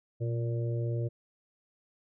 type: harmonic tone with a mistuned harmonic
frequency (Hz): 116.54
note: A#2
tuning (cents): 0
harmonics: 1 / 3 / 4 / 5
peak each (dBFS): -29 / -39 / -41 / -43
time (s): 0.2-1.09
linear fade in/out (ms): 20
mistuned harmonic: 1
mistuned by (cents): +41
effects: none